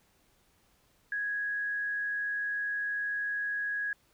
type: tone with frequency modulation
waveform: sine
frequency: 1661.2 Hz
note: G#6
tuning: in tune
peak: -30 dBFS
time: 1.12-3.93 s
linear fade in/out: 2 ms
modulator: 113 Hz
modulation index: 0.23
effects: pink hiss -68 dBFS RMS until 4.13 s

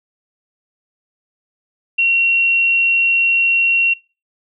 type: tone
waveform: sine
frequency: 2737 Hz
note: F7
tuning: 36 cents flat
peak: -11 dBFS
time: 1.98-3.94 s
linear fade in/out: 10 ms
effects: noise-tail reverb RT60 0.3 s tail -22 dB re dry

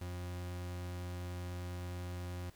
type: tone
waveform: 40% pulse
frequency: 89 Hz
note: F2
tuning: 33 cents sharp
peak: -39 dBFS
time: 0.01-2.5 s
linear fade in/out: 5 ms
effects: pink hiss -64 dBFS RMS until 2.55 s

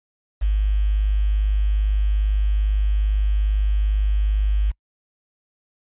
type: tone with quantisation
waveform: sine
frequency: 51.2 Hz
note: G#1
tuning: 24 cents flat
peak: -16 dBFS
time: 0.41-4.72 s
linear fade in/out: 20 ms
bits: 7
effects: noise-tail reverb RT60 0.1 s tail -26 dB re dry + resampled to 8000 Hz

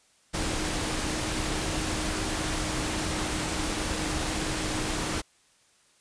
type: tone in noise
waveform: sine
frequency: 311.1 Hz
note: D#4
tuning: in tune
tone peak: -36 dBFS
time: 0.33-5.22 s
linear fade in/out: 20 ms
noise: pink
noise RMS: -30 dBFS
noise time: 0.33-5.22 s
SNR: -9 dB
effects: white hiss -63 dBFS RMS until 6 s + resampled to 22050 Hz

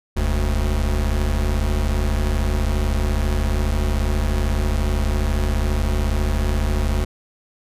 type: tone pair together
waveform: square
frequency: 41.21 / 73.42 Hz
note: E1 / D2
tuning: 0 / 0 cents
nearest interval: minor seventh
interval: 1000 cents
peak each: -21 dBFS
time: 0.16-7.05 s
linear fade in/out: 10 ms
effects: resampled to 32000 Hz

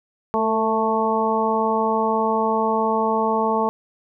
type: harmonic tone with a mistuned harmonic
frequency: 220.4 Hz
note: A3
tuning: 3 cents sharp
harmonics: 1 / 2 / 3 / 4 / 5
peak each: -25 / -23 / -26 / -22 / -25 dBFS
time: 0.34-3.69 s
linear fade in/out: 0 ms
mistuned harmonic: 2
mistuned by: +24 cents
effects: none

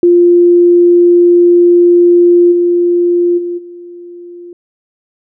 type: tone with level steps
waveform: sine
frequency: 349.2 Hz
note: F4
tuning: in tune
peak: -3 / -7 / -15 / -27 dBFS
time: 0.03-4.53 s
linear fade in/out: 2 ms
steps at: 2.51 / 3.37 / 3.57 s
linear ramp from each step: 20 ms
effects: none

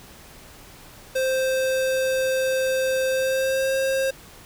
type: tone with pitch glide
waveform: square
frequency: 523.3 to 534 Hz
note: C5 to C5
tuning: 0 to +35 cents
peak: -21 dBFS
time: 1.15-4.11 s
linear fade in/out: 10 ms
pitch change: +35 cents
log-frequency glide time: 3.1-3.74 s
effects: pink hiss -46 dBFS RMS until 4.45 s

